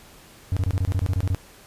triangle tone bursts, 92.8 Hz, F#2, 6 cents sharp, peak -17 dBFS, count 12, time 0.52-1.347 s, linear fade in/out 0 ms, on 46 ms, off 25 ms, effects pink hiss -49 dBFS RMS until 1.66 s + resampled to 32000 Hz

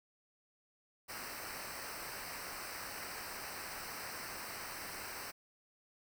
pink noise with comb filter, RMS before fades -45 dBFS, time 1.08-5.32 s, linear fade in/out 20 ms, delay 0.29 ms, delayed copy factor -0.8, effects none

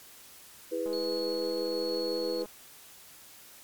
sine chord, E major, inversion none, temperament just, 329.6 / 412 / 494.4 Hz, E4 / G#4 / B4, 0 / -14 / +2 cents, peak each -35 / -37 / -31 dBFS, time 0.71-2.45 s, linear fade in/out 20 ms
click train, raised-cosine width 1 ms, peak -33 dBFS, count 335, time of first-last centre 0.86-2.458 s, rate 209 Hz
sine tone with tremolo, 4356 Hz, C#8, 31 cents flat, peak -36 dBFS, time 0.93-2.42 s, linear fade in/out 0 ms, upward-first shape sine, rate 1.2 Hz, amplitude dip 30%
effects white hiss -52 dBFS RMS until 3.63 s + MP3 96 kbps

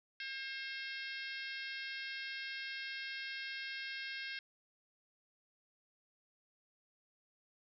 harmonic tone with a mistuned harmonic, 535 Hz, C5, 38 cents sharp, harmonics 3 / 4 / 5 / 6 / 7 / 8 / 9 / 10, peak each -45 / -47 / -49 / -51 / -52 / -53 / -54 / -55 dBFS, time 0.2-4.39 s, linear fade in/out 2 ms, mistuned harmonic 6, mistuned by +17 cents, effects none

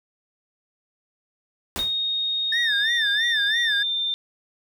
pink noise with exponential decay, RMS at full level -26 dBFS, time 1.76-1.98 s, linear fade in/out 0 ms, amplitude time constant 46 ms
sine tone with pitch glide, 3721 to 3590 Hz, A#7 to A7, -4 to +34 cents, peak -22 dBFS, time 1.79-4.14 s, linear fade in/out 0 ms, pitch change -62 cents, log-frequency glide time 2.58-2.95 s
triangle tone with vibrato, 1760 Hz, A6, in tune, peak -20 dBFS, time 2.52-3.83 s, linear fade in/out 5 ms, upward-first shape sine, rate 3 Hz, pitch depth 150 cents each way
effects none

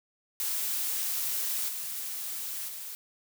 blue noise with level steps, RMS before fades -31 / -36 / -40 dBFS, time 0.4-2.95 s, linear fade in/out 0 ms, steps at 1.68 / 2.68 s, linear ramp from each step 10 ms, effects none

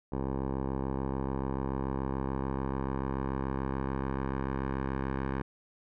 10% pulse tone with low-pass filter sweep, 66.9 Hz, C2, 39 cents sharp, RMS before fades -33 dBFS, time 0.12-5.42 s, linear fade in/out 5 ms, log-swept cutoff 780 to 1500 Hz, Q 1.5, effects none

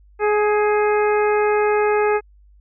harmonic tone with a mistuned harmonic, 420 Hz, G#4, 19 cents sharp, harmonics 1 / 2 / 3 / 4 / 5 / 6, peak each -16 / -22 / -26 / -28 / -30 / -32 dBFS, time 0.19-2.21 s, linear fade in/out 50 ms, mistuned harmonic 4, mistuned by -25 cents, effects added 50 Hz sine -47 dBFS peak until 2.6 s

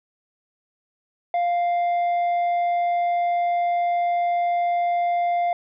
triangle tone with tanh clipping, 698.5 Hz, F5, in tune, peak -20 dBFS, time 1.34-5.53 s, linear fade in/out 2 ms, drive 9 dB, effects none

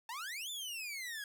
sawtooth exponential two-way sweep, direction up then down, 875 to 3587 to 1626 Hz, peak -37 dBFS, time 0.09-1.24 s, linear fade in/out 2 ms, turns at 0.5 s, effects none

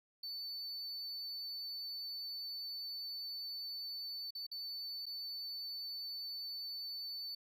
triangle tone with dropouts, 4505 Hz, C#8, 27 cents sharp, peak -40 dBFS, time 0.23-7.35 s, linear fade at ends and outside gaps 5 ms, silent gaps 4.307-4.35 / 4.467-4.514 / 5.057-5.064 s, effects none

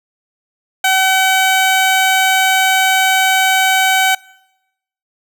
15% pulse tone, 760 Hz, F#5, 46 cents sharp, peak -4 dBFS, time 0.84-4.15 s, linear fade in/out 5 ms, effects noise-tail reverb RT60 0.9 s tail -24 dB re dry

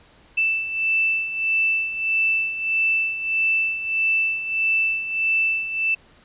sine beating tone pair, 2649 / 2650.6 Hz, E7 / E7, +8 / +9 cents, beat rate 1.6 Hz, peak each -26 / -20 dBFS, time 0.37-5.95 s, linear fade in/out 10 ms, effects pink hiss -53 dBFS RMS until 6.24 s + resampled to 8000 Hz

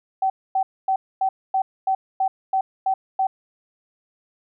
sine tone bursts, 766 Hz, G5, 40 cents flat, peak -17 dBFS, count 10, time 0.22-3.27 s, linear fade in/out 5 ms, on 80 ms, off 250 ms, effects none

